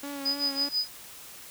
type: tone with vibrato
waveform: sawtooth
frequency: 279.9 Hz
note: C#4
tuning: 17 cents sharp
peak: -31 dBFS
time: 0.03-0.69 s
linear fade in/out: 5 ms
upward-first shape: sine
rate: 3.4 Hz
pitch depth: 32 cents each way
type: tone with tremolo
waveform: sine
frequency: 4978 Hz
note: D#8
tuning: in tune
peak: -23 dBFS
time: 0.25-0.88 s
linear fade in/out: 10 ms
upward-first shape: sine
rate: 6.1 Hz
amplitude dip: 90%
effects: white hiss -46 dBFS RMS until 1.5 s